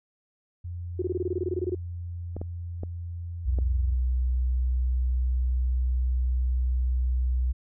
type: tone with pitch glide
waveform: sine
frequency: 87 to 85.26 Hz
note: F2 to F2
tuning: -6 to -41 cents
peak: -32 dBFS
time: 0.64-3.94 s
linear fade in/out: 10 ms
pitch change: -35 cents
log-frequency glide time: 1.47-3.82 s
type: tone bursts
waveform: sine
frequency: 362.9 Hz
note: F#4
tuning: 34 cents flat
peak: -24 dBFS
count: 15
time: 0.99-1.749 s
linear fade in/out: 5 ms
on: 31 ms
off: 21 ms
type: clicks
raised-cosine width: 2 ms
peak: -22 dBFS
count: 4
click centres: 2.366 / 2.415 / 2.834 / 3.587 s
type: tone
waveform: sine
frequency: 62.6 Hz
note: B1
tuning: 24 cents sharp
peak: -22 dBFS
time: 3.45-7.53 s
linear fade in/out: 20 ms
effects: none